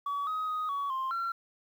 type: tone with pitch steps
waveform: sine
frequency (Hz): 1136 / 1261 / 1250 / 1126 / 1053 / 1364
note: C#6 / D#6 / D#6 / C#6 / C6 / F6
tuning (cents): +42 / +23 / +8 / +27 / +11 / -41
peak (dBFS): -28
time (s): 0.06-1.32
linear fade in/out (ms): 5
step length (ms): 210
effects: tanh soft clip ceiling -28 dBFS + 10-bit